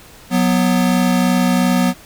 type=tone pair together; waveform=square; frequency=183.2 / 246.1 Hz; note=F#3 / B3; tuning=-17 / -6 cents; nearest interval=perfect fourth; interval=511 cents; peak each=-16 dBFS; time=0.3-1.94 s; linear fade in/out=50 ms; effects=pink hiss -42 dBFS RMS until 2.05 s